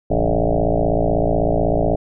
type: tone with frequency modulation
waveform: sine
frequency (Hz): 293.7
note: D4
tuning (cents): 0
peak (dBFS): -14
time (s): 0.1-1.96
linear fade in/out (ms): 10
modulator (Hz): 56.1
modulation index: 7.2
effects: none

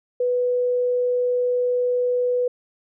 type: tone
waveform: sine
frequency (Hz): 493.9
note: B4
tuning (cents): 0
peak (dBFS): -18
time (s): 0.2-2.48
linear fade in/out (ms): 5
effects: none

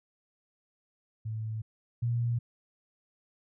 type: tone pair in turn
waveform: sine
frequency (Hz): 110 / 118.63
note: A2 / A#2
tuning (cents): 0 / +31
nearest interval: minor second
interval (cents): 131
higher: second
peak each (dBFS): -32 / -26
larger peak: second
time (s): 1.25-1.62 / 2.02-2.39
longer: neither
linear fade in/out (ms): 10
effects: none

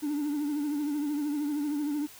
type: tone with vibrato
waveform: triangle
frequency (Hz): 293.6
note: D4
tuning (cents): 0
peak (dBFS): -25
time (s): 0.02-2.07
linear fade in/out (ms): 20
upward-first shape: triangle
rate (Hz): 13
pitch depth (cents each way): 77
effects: tanh soft clip ceiling -21 dBFS + white hiss -50 dBFS RMS until 2.19 s

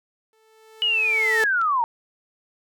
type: tone with exponential growth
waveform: sawtooth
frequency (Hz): 440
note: A4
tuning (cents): 0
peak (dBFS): -17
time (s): 0.33-1.44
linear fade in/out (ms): 1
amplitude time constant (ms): 240
type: linear sweep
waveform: sine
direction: down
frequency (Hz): 2960 to 891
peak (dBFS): -18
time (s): 0.82-1.84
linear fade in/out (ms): 0
type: clicks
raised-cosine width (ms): 0.2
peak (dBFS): -19 / -24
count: 2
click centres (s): 1.403 / 1.615
effects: none

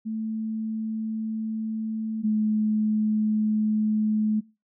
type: tone pair in turn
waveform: sine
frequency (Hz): 220 / 214.7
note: A3 / A3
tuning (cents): 0 / -42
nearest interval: unison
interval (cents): 42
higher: first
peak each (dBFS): -27 / -20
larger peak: second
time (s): 0.05-2.23 / 2.23-4.41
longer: neither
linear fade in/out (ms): 20
effects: noise-tail reverb RT60 0.3 s tail -23 dB re dry

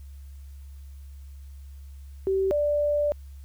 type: tone pair in turn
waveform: sine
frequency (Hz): 384.8 / 587.6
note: G4 / D5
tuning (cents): -32 / +1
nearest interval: perfect fifth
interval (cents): 733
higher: second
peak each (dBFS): -21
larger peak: neither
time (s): 2.27-2.51 / 2.51-3.12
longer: second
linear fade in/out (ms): 0
effects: added 69 Hz sine -40 dBFS peak until 3.44 s + white hiss -63 dBFS RMS until 3.44 s

